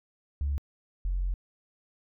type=tone pair in turn; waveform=sine; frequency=71.2 / 44.85 Hz; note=C#2 / F1; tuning=+47 / +47 cents; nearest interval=minor sixth; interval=800 cents; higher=first; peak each=-25 dBFS; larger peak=neither; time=0.41-0.58 / 1.05-1.34 s; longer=second; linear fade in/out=0 ms; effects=tanh soft clip ceiling -22 dBFS